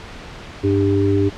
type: harmonic tone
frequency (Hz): 99.1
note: G2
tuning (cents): +19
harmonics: 1 / 3 / 4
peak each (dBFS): -18 / -18 / -18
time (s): 0.63-1.3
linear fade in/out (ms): 20
effects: pink hiss -35 dBFS RMS until 1.37 s + low-pass 4000 Hz 12 dB/octave